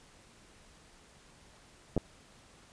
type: clicks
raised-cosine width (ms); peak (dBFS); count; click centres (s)
2; -16; 2; 1.966 / 1.977
effects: pink hiss -59 dBFS RMS until 2.72 s + resampled to 22050 Hz